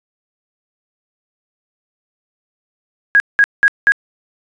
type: tone bursts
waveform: sine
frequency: 1646 Hz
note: G#6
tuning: 16 cents flat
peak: -6 dBFS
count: 4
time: 3.15-3.92 s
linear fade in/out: 0 ms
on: 50 ms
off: 190 ms
effects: resampled to 22050 Hz + 8-bit